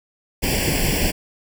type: noise with comb filter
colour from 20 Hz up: pink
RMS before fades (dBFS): -20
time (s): 0.42-1.12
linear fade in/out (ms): 20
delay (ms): 0.39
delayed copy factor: +1
effects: none